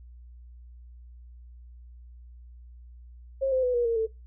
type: tone with pitch steps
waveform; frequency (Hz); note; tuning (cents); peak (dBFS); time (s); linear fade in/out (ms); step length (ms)
sine; 538 / 517.9 / 498.5 / 479.9 / 461.9 / 444.6; C5 / C5 / B4 / B4 / A#4 / A4; +48 / -18 / +16 / -50 / -16 / +18; -22; 3.41-4.07; 20; 110
effects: noise-tail reverb RT60 0.2 s tail -19 dB re dry + added 60 Hz sine -45 dBFS peak until 4.26 s